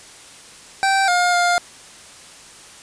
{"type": "tone with pitch steps", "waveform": "25% pulse", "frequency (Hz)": [778, 711, 704], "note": ["G5", "F5", "F5"], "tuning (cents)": [-13, 31, 14], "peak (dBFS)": -11, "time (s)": [0.83, 1.58], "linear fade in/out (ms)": 0, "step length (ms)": 250, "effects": ["white hiss -42 dBFS RMS until 2.82 s", "resampled to 22050 Hz"]}